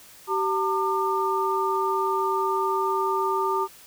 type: tone cluster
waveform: sine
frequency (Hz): 385 / 908 / 1199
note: G4 / A#5 / D6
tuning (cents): -31 / -46 / +36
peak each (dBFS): -26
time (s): 0.27-3.68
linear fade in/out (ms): 50
effects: white hiss -49 dBFS RMS until 3.86 s